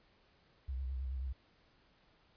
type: tone with vibrato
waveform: sine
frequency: 65.41 Hz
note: C2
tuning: in tune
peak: -36 dBFS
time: 0.68-1.33 s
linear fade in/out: 10 ms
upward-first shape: triangle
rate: 9.3 Hz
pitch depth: 90 cents each way
effects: pink hiss -69 dBFS RMS until 2.36 s + resampled to 11025 Hz